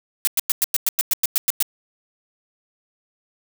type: noise bursts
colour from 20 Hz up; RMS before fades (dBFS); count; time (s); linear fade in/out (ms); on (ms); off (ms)
blue; -18; 12; 0.25-1.626; 0; 23; 100
effects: none